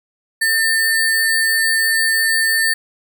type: tone with sample-and-hold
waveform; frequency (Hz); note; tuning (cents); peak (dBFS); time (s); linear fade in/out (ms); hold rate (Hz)
sine; 1797; A6; +36; -13; 0.41-2.74; 10; 6300
effects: none